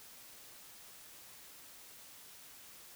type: silence
effects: white hiss -55 dBFS RMS until 2.95 s